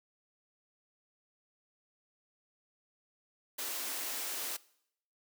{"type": "high-pass noise", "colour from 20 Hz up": "white", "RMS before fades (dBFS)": -38, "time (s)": [3.58, 4.57], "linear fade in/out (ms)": 10, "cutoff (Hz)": 250, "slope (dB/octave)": 96, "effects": ["noise-tail reverb RT60 0.7 s tail -21 dB re dry"]}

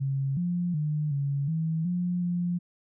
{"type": "tone with pitch steps", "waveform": "sine", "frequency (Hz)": [136.5, 175.7, 150.9, 140.5, 161.2, 177.6, 175.5], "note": ["C#3", "F3", "D3", "C#3", "E3", "F3", "F3"], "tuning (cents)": [-26, 11, 47, 24, -38, 29, 9], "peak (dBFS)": -25, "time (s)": [0, 2.59], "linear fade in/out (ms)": 20, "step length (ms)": 370, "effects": []}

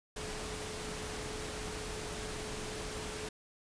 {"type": "tone in noise", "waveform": "sine", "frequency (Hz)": 428.4, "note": "A4", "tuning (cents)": -46, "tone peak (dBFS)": -45, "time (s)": [0.16, 3.29], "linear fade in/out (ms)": 5, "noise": "pink", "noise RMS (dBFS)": -41, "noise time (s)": [0.16, 3.29], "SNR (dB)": -7, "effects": ["resampled to 22050 Hz"]}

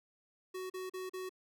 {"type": "tone bursts", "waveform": "square", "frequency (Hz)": 372.1, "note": "F#4", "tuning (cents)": 10, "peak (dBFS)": -40, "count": 4, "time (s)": [0.54, 1.294], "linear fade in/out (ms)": 10, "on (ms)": 160, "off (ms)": 38, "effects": []}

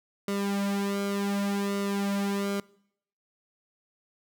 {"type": "tone with flanger", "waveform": "sawtooth", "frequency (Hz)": 200, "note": "G3", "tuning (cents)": 35, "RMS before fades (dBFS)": -29, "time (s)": [0.28, 2.6], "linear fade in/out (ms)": 2, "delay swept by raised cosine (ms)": [1.2, 3.9], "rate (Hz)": 0.67, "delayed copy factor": -0.75, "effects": ["noise-tail reverb RT60 0.7 s tail -23 dB re dry"]}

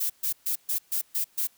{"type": "noise bursts", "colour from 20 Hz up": "violet", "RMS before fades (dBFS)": -27, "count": 7, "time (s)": [0, 1.473], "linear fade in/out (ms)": 10, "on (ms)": 99, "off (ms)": 130, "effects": ["white hiss -62 dBFS RMS until 1.57 s"]}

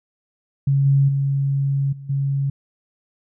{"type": "tone with level steps", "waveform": "sine", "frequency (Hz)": 138.4, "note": "C#3", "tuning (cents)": -2, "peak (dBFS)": [-14, -12, -17, -33, -18], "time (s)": [0.67, 2.5], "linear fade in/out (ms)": 5, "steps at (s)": [0.85, 1.08, 1.92, 2.09], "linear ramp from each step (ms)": 10, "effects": []}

